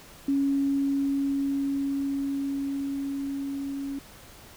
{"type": "tone with level ramp", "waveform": "sine", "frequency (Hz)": 277.2, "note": "C#4", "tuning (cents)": 0, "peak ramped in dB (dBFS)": [-21, -30], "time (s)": [0.28, 3.99], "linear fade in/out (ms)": 5, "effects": ["pink hiss -49 dBFS RMS until 4.56 s"]}